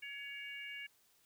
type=harmonic tone; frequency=562 Hz; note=C#5; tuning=24 cents sharp; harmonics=3 / 4 / 5; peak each=-50 / -46 / -49 dBFS; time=0.02-0.87 s; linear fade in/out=10 ms; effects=white hiss -71 dBFS RMS until 1.25 s